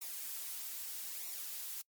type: noise with flanger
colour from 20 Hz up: blue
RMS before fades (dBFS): -43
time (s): 0.01-1.82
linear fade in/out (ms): 10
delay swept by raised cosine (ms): 0.62 to 6.12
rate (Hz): 0.79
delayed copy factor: -0.6
effects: noise-tail reverb RT60 0.1 s tail -26 dB re dry + MP3 96 kbps